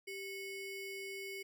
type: ring-modulated tone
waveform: square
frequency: 1292 Hz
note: E6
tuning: 35 cents flat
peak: -40 dBFS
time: 0.07-1.43 s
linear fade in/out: 10 ms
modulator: 901 Hz
effects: none